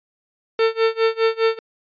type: tone with tremolo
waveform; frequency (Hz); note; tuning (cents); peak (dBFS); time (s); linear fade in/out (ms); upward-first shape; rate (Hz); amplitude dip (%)
45% pulse; 450; A4; +39; -13; 0.59-1.59; 2; sine; 4.9; 95
effects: resampled to 11025 Hz